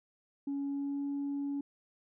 sine tone with pitch glide, 280 to 282.1 Hz, C#4 to C#4, +18 to +30 cents, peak -31 dBFS, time 0.47-1.61 s, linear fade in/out 5 ms, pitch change +12 cents, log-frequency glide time 0.68-1.04 s, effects tanh soft clip ceiling -30 dBFS

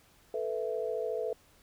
sine chord, A suspended second, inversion none, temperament equal, 440 / 493.9 / 659.3 Hz, A4 / B4 / E5, 0 / 0 / 0 cents, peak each -34 / -35 / -37 dBFS, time 0.34-1.33 s, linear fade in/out 2 ms, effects pink hiss -63 dBFS RMS until 1.62 s

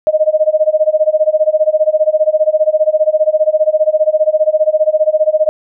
sine tone with tremolo, 619 Hz, D#5, 9 cents flat, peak -5 dBFS, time 0.07-5.49 s, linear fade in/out 0 ms, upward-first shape sine, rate 15 Hz, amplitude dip 95%, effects none

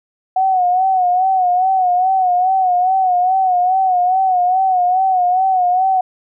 sine tone with vibrato, 740 Hz, F#5, in tune, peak -11 dBFS, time 0.36-6.01 s, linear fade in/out 5 ms, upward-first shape sine, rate 2.4 Hz, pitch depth 65 cents each way, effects none

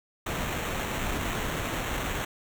pink noise with sample-and-hold, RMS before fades -31 dBFS, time 0.26-2.25 s, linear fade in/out 5 ms, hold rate 4900 Hz, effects none

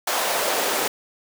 pink noise with high-pass filter sweep, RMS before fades -23 dBFS, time 0.07-0.88 s, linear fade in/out 5 ms, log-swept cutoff 670 to 430 Hz, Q 1.6, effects none

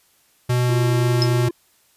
square tone, 123.47 Hz, B2, in tune, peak -17 dBFS, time 0.49-1.49 s, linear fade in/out 10 ms
triangle tone with vibrato, 343.4 Hz, F4, 29 cents flat, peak -22 dBFS, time 0.69-1.51 s, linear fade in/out 5 ms, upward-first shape triangle, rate 3.1 Hz, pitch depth 33 cents each way
sine tone with exponential decay, 5150 Hz, E8, 41 cents flat, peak -14 dBFS, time 1.22-1.3 s, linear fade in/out 0 ms, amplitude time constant 16 ms
effects white hiss -59 dBFS RMS until 1.96 s + resampled to 32000 Hz

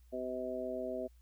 harmonic tone, 127.5 Hz, C3, 44 cents flat, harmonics 2 / 3 / 4 / 5, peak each -43 / -42 / -43 / -39 dBFS, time 0.12-1.08 s, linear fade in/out 20 ms, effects added 60 Hz sine -58 dBFS peak until 1.21 s + white hiss -75 dBFS RMS until 1.21 s

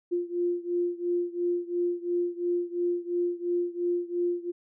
sine beating tone pair, 349.2 / 352.1 Hz, F4 / F4, 0 / +14 cents, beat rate 2.9 Hz, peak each -28 / -30 dBFS, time 0.11-4.52 s, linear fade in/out 20 ms, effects none

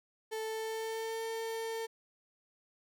35% pulse tone with pitch glide, 440 to 451.3 Hz, A4 to A4, 0 to +44 cents, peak -34 dBFS, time 0.31-1.87 s, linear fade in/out 20 ms, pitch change +44 cents, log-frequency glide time 0.42-1.27 s, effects none

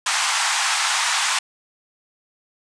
pink band-pass noise, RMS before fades -21 dBFS, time 0.06-1.39 s, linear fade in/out 5 ms, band 810 to 9200 Hz, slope 48 dB/octave, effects none

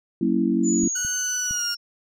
sine chord, F# dominant seventh, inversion none, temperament equal with one note detuned, 188.23 / 233.1 / 277.2 / 329.6 Hz, F#3 / A#3 / C#4 / E4, +30 / 0 / 0 / 0 cents, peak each -25 / -23 / -25 / -23 dBFS, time 0.21-0.88 s, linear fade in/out 5 ms
sine linear sweep, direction down, 7040 to 5440 Hz, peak -24 dBFS, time 0.63-1.77 s, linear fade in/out 50 ms
clicks, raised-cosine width 5 ms, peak -25 dBFS, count 3, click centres 0.834 / 1.049 / 1.51 s
sawtooth tone with pitch glide, 1480 to 1421.4 Hz, F#6 to F6, 0 to +30 cents, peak -26 dBFS, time 0.95-1.75 s, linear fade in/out 10 ms, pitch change -70 cents, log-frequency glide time 1.46-1.63 s
effects none

